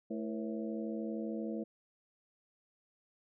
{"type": "harmonic tone with a mistuned harmonic", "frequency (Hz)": 110, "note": "A2", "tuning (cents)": 0, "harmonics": [2, 3, 4, 5, 6], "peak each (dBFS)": [-38, -41, -44, -46, -50], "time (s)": [0.1, 1.64], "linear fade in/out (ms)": 10, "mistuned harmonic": 4, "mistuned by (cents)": 140, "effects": []}